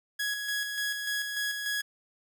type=tone with tremolo; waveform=sawtooth; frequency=1669 Hz; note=G#6; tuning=8 cents sharp; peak=-25 dBFS; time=0.19-1.82 s; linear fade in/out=10 ms; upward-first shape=square; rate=3.4 Hz; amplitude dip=40%; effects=none